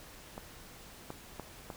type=clicks; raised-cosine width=1 ms; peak=-26 dBFS; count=4; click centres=0.379 / 1.104 / 1.397 / 1.702 s; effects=pink hiss -52 dBFS RMS until 1.76 s